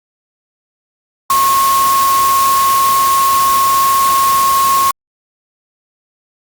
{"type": "tone in noise", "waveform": "sine", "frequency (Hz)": 1087, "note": "C#6", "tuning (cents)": -34, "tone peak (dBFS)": -9, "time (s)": [1.3, 4.91], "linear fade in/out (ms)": 2, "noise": "white", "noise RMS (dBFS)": -19, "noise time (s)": [1.3, 4.91], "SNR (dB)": 7, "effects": ["Opus 48 kbps"]}